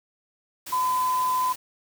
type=tone in noise; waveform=sine; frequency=1013 Hz; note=B5; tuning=44 cents sharp; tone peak=-21 dBFS; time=0.72-1.53 s; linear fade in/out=10 ms; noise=white; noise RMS=-37 dBFS; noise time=0.66-1.56 s; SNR=+13 dB; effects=none